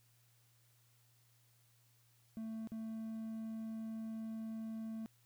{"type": "tone with dropouts", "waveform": "triangle", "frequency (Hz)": 222.2, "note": "A3", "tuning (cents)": 17, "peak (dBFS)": -39, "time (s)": [2.37, 5.06], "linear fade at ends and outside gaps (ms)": 0, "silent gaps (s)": [2.673, 2.719], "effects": ["added 118 Hz sine -70 dBFS peak until 5.25 s", "white hiss -73 dBFS RMS until 5.25 s"]}